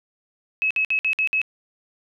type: tone bursts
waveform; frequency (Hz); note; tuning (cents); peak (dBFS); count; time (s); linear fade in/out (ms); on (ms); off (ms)
sine; 2575; E7; -41; -18; 6; 0.62-1.416; 0; 86; 56
effects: none